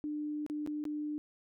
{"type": "tone with dropouts", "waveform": "sine", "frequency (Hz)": 299.1, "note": "D4", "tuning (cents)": 32, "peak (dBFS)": -34, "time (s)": [0.04, 1.18], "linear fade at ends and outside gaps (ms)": 0, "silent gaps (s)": [[0.464, 0.499], [0.663, 0.674], [0.84, 0.853]], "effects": []}